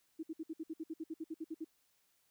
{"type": "tone bursts", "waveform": "sine", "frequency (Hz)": 320.1, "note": "D#4", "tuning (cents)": 49, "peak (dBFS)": -38, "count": 15, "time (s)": [0.19, 1.646], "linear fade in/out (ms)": 10, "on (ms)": 42, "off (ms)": 59, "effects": ["white hiss -75 dBFS RMS until 2.3 s"]}